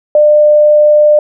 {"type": "tone", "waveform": "sine", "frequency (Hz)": 599, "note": "D5", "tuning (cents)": 34, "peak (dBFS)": -3, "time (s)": [0.15, 1.19], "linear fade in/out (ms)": 2, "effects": []}